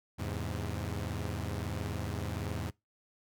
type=chord; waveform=sawtooth; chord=E augmented; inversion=none; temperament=equal; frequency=82.41 / 103.83 / 130.81 Hz; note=E2 / G#2 / B#2; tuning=0 / 0 / 0 cents; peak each=-34 / -34 / -38 dBFS; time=0.18-2.71 s; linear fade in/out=20 ms; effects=noise-tail reverb RT60 0.2 s tail -23 dB re dry